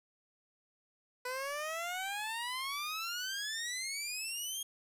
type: exponential sweep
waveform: 15% pulse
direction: up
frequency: 493.9 to 3268 Hz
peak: -30 dBFS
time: 1.25-4.63 s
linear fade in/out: 5 ms
effects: resampled to 32000 Hz + 10-bit

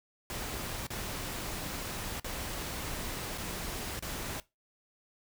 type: noise with dropouts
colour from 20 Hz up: pink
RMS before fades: -38 dBFS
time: 0.3-4.4 s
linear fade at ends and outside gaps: 1 ms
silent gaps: 0.868-0.904 / 2.198-2.244 / 3.377-3.381 / 3.993-4.024 s
effects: noise-tail reverb RT60 0.2 s tail -18 dB re dry

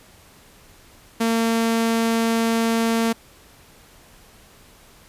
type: tone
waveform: sawtooth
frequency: 228 Hz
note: A#3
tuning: 38 cents flat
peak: -14 dBFS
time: 1.2-3.13 s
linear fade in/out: 10 ms
effects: pink hiss -50 dBFS RMS until 5.08 s + resampled to 32000 Hz

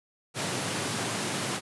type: high-pass noise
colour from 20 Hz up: pink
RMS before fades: -31 dBFS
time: 0.34-1.61 s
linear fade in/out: 50 ms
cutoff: 100 Hz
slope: 96 dB/octave
effects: resampled to 24000 Hz

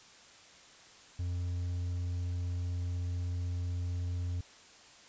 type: tone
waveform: triangle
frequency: 88.4 Hz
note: F2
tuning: 22 cents sharp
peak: -30 dBFS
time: 1.19-4.41 s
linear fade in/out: 5 ms
effects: white hiss -56 dBFS RMS until 5.08 s + resampled to 16000 Hz

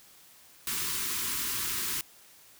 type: band-stop noise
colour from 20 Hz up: white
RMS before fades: -32 dBFS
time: 0.67-2.01 s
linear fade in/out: 2 ms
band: 430 to 920 Hz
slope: 96 dB/octave
effects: white hiss -56 dBFS RMS until 2.59 s

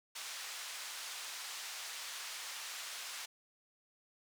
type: band-pass noise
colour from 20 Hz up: white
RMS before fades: -45 dBFS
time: 0.15-3.26 s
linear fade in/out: 10 ms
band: 950 to 6600 Hz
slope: 12 dB/octave
effects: none

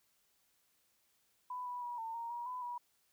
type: tone with pitch steps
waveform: sine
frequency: 996 / 983 / 965 / 902 / 930 / 954 / 1002 / 968 Hz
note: B5 / B5 / B5 / A5 / A#5 / A#5 / B5 / B5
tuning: +14 / -8 / -40 / +43 / -4 / +40 / +25 / -35 cents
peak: -39 dBFS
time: 1.5-2.78 s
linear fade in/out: 5 ms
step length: 160 ms
effects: white hiss -75 dBFS RMS until 3.12 s

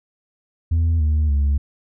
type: tone with pitch steps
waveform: sine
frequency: 82.41 / 76.45 / 70.92 Hz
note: E2 / D#2 / C#2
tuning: 0 / -30 / +40 cents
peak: -12 dBFS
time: 0.71-1.58 s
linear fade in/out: 10 ms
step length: 290 ms
effects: tanh soft clip ceiling -14 dBFS

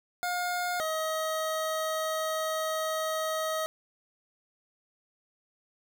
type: tone pair in turn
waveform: 25% pulse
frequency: 713 / 632.6 Hz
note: F5 / D#5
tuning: +36 / +29 cents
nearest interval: major second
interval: 207 cents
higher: first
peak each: -25 dBFS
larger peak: neither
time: 0.23-0.8 / 0.8-3.66 s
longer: second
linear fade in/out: 0 ms
effects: none

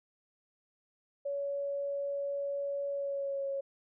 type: tone with pitch glide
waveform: sine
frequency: 563 to 550.5 Hz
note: C#5 to C#5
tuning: +27 to -12 cents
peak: -32 dBFS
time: 1.25-3.61 s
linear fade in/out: 10 ms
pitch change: -39 cents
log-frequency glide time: 2.9-3.47 s
effects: none

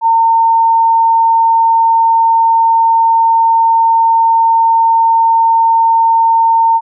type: tone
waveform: sine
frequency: 910 Hz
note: A#5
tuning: 42 cents flat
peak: -6 dBFS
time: 0.01-6.81 s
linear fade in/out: 50 ms
effects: none

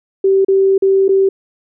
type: tone with dropouts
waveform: sine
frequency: 387.2 Hz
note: G4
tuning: 21 cents flat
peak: -8 dBFS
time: 0.24-1.29 s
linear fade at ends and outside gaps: 5 ms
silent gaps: 0.448-0.483 / 0.78-0.822 / 1.082-1.09 s
effects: none

